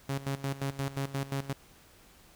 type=tone with tremolo; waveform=sawtooth; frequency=137.5 Hz; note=C#3; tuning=14 cents flat; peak=-26 dBFS; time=0.09-1.53 s; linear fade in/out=5 ms; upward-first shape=square; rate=5.7 Hz; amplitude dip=80%; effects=pink hiss -58 dBFS RMS until 2.35 s